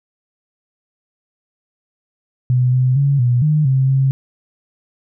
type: tone with pitch steps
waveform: sine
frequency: 125.6 / 127.9 / 140.2 / 122.4 / 152.2 / 132.7 / 134.4 Hz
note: B2 / C3 / C#3 / B2 / D#3 / C3 / C3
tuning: +30 / -39 / +20 / -15 / -38 / +25 / +47 cents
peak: -11 dBFS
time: 2.5-4.11 s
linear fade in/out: 0 ms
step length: 230 ms
effects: none